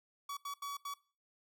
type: tone bursts at uneven times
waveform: 45% pulse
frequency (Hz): 1134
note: C#6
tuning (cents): +39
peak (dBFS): -39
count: 4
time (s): 0.29-0.37 / 0.45-0.54 / 0.62-0.77 / 0.85-0.94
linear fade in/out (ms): 5
effects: noise-tail reverb RT60 0.4 s tail -21 dB re dry